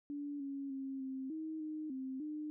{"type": "tone with pitch steps", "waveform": "sine", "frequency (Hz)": [288.4, 277, 269.2, 264.5, 315.9, 308.7, 262.9, 303.1], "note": ["D4", "C#4", "C4", "C4", "D#4", "D#4", "C4", "D#4"], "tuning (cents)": [-31, -1, 49, 19, 26, -14, 8, -45], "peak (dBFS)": -39, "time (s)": [0.1, 2.5], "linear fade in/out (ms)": 0, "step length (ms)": 300, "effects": []}